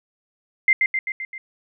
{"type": "tone with echo", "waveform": "sine", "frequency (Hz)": 2088, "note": "C7", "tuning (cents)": -4, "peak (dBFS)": -11, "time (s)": [0.68, 0.73], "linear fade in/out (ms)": 2, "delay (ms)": 130, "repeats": 5, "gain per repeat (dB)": -4, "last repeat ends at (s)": 1.38, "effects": []}